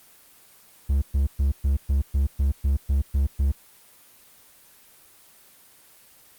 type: tone bursts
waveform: triangle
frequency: 69.3 Hz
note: C#2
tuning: in tune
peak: -16 dBFS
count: 11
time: 0.89-3.52 s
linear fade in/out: 10 ms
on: 130 ms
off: 120 ms
effects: white hiss -53 dBFS RMS until 6.38 s + Opus 24 kbps